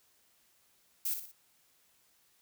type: noise with echo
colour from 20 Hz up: violet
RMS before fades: -33 dBFS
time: 1.05-1.14 s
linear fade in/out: 5 ms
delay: 59 ms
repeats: 3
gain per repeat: -7 dB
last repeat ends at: 1.317 s
effects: white hiss -69 dBFS RMS until 2.41 s